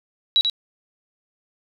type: tone with echo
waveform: sine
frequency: 3894 Hz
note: B7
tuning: 25 cents flat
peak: -13 dBFS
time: 0.36-0.41 s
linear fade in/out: 0 ms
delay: 88 ms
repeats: 1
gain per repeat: -5 dB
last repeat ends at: 0.498 s
effects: none